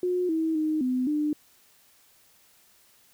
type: tone with pitch steps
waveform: sine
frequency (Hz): 360.7 / 321.4 / 310.3 / 254 / 299.8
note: F#4 / E4 / D#4 / B3 / D4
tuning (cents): -44 / -44 / -5 / +49 / +36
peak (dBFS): -23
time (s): 0.03-1.33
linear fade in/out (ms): 2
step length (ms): 260
effects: white hiss -60 dBFS RMS until 3.13 s